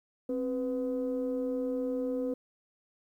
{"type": "tone pair together", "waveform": "sine", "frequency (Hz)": [263.6, 497.6], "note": ["C4", "B4"], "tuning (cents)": [13, 13], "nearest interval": "major seventh", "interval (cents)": 1100, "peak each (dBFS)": [-31, -31], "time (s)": [0.29, 2.34], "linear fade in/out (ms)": 5, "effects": ["tanh soft clip ceiling -24 dBFS", "11-bit"]}